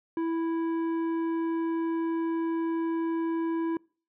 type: tone with tanh clipping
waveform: triangle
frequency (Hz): 329.6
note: E4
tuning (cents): 0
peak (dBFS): -28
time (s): 0.17-3.77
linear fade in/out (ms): 2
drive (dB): 14
effects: noise-tail reverb RT60 0.4 s tail -26 dB re dry